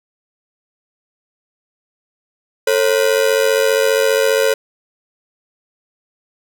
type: ring-modulated tone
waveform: 45% pulse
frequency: 493.9 Hz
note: B4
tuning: in tune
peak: -9 dBFS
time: 2.67-4.54 s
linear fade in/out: 5 ms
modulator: 47.5 Hz
effects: none